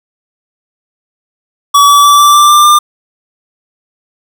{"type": "tone with pitch steps", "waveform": "square", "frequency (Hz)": [1140, 1149.3, 1158.6, 1168, 1177.5, 1187, 1196.7], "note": ["C#6", "D6", "D6", "D6", "D6", "D6", "D6"], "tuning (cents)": [48, -38, -24, -10, 4, 18, 32], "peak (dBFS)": -3, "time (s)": [1.74, 2.79], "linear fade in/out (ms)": 10, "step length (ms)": 150, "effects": []}